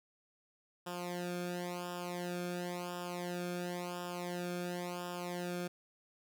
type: tone with flanger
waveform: sawtooth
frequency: 176.9 Hz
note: F3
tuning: 23 cents sharp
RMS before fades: -40 dBFS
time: 0.86-5.68 s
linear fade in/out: 10 ms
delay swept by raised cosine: 0.47 to 1.03 ms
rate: 0.95 Hz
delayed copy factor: -1
effects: none